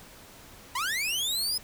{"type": "linear sweep", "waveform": "sawtooth", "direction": "up", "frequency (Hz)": [933, 5130], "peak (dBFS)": -24, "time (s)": [0.75, 1.58], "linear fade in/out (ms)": 5, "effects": ["pink hiss -50 dBFS RMS until 1.63 s"]}